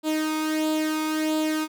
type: tone with flanger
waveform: sawtooth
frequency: 311.1 Hz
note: D#4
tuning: in tune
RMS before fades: -25 dBFS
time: 0.03-1.68 s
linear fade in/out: 50 ms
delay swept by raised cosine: 0.25 to 0.86 ms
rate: 1.5 Hz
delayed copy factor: +0.6
effects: none